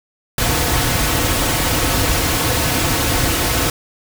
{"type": "noise with comb filter", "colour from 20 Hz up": "pink", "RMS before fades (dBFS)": -17, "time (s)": [0.38, 3.7], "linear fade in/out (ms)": 2, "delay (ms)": 5, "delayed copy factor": -0.55, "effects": []}